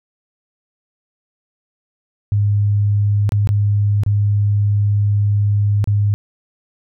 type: tone with dropouts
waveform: sine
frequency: 102.7 Hz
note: G#2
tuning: 19 cents flat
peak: -12 dBFS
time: 2.32-6.14 s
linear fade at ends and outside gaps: 0 ms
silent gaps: 3.292-3.321 / 3.473-3.49 / 4.035-4.063 / 5.842-5.874 s
effects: none